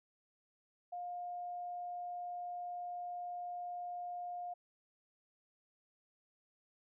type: tone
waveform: sine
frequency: 709 Hz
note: F5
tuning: 26 cents sharp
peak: -40 dBFS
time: 0.92-4.54 s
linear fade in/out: 10 ms
effects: none